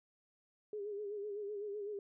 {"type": "tone with vibrato", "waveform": "sine", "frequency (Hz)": 411.4, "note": "G#4", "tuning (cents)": -16, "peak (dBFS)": -39, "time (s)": [0.73, 1.99], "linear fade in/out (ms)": 2, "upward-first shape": "sine", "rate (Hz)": 7.9, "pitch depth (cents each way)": 61, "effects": []}